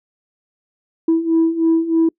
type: beating tone pair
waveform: sine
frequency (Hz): 325.3 / 328.5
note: E4 / E4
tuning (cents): -23 / -6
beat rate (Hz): 3.2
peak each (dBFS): -17 / -13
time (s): 1.08-2.09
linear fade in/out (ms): 5
effects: noise-tail reverb RT60 0.1 s tail -26 dB re dry + tanh soft clip ceiling -8 dBFS